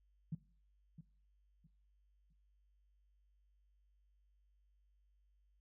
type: tone with echo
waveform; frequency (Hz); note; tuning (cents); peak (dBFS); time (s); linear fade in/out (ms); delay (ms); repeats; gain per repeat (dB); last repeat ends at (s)
sine; 160; D#3; +49; -37; 0.32-0.35; 5; 660; 3; -12; 2.33
effects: noise-tail reverb RT60 0.5 s tail -21 dB re dry + added 50 Hz sine -70 dBFS peak until 5.6 s